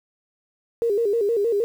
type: tone with vibrato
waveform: sine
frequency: 434.3 Hz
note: A4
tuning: 23 cents flat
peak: -18 dBFS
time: 0.82-1.64 s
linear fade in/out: 0 ms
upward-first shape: square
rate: 6.4 Hz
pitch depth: 120 cents each way
effects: 8-bit